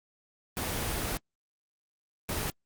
pink noise bursts at uneven times, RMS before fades -32 dBFS, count 2, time 0.57-1.17 / 2.29-2.5 s, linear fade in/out 0 ms, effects Opus 24 kbps

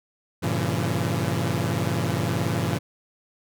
sawtooth chord, G diminished seventh, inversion none, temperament equal with one note detuned, 98 / 116.54 / 138.59 / 168.86 Hz, G2 / Bb2 / Db3 / Fb3, 0 / 0 / 0 / +42 cents, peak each -25 / -24 / -25 / -24 dBFS, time 0.42-2.79 s, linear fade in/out 20 ms, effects none

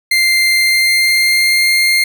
30% pulse tone with pitch glide, 2093 to 2115 Hz, C7 to C7, 0 to +18 cents, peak -7 dBFS, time 0.11-2.04 s, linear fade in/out 5 ms, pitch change +18 cents, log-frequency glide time 0.57-1.69 s, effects none

